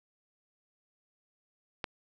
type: click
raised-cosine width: 0.3 ms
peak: -17 dBFS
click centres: 1.842 s
effects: none